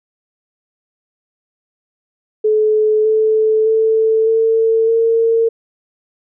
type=tone with pitch steps; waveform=sine; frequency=430 / 436.3 / 442.6 / 449 / 455.6 Hz; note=A4 / A4 / A4 / A4 / A#4; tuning=-40 / -15 / +10 / +35 / -40 cents; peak=-10 dBFS; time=2.44-5.49 s; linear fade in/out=10 ms; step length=610 ms; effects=none